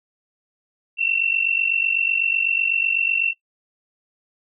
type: tone pair together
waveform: sine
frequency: 2682 / 2730 Hz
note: E7 / F7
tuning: +29 / -40 cents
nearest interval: unison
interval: 31 cents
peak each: -21 / -20 dBFS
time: 0.97-3.34 s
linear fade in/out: 50 ms
effects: noise-tail reverb RT60 0.1 s tail -20 dB re dry